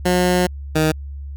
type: tone pair in turn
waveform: 15% pulse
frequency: 180 / 156.18 Hz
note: F#3 / D#3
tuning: -47 / +7 cents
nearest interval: major second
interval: 246 cents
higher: first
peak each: -8 dBFS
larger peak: neither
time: 0.05-0.47 / 0.75-0.92 s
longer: first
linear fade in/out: 10 ms
effects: added 70 Hz sine -28 dBFS peak until 1.36 s